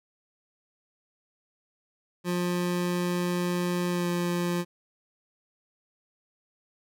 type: tone with pitch glide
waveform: 25% pulse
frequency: 177 to 174.87 Hz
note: F3 to F3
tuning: +23 to +3 cents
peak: -22 dBFS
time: 2.24-4.65 s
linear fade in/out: 50 ms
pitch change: -20 cents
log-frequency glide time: 3.89-4.08 s
effects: none